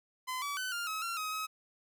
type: tone with pitch steps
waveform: sawtooth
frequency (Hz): 1022 / 1145 / 1512 / 1401 / 1282 / 1368 / 1264 / 1276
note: C6 / D6 / F#6 / F6 / E6 / F6 / D#6 / D#6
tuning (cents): -41 / -44 / +37 / +5 / -49 / -36 / +27 / +43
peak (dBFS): -31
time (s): 0.27-1.47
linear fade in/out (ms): 20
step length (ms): 150
effects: none